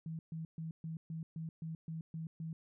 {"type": "tone bursts", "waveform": "sine", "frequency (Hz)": 161.6, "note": "E3", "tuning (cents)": -34, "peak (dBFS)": -39, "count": 10, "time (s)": [0.06, 2.53], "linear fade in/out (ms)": 2, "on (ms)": 130, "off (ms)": 130, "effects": []}